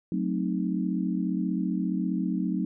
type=chord; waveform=sine; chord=F# diminished seventh; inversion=none; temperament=equal; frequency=185 / 220 / 261.6 / 311.1 Hz; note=F#3 / A3 / C4 / Eb4; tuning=0 / 0 / 0 / 0 cents; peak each=-28 / -32 / -32 / -32 dBFS; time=0.12-2.65 s; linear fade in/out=2 ms; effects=none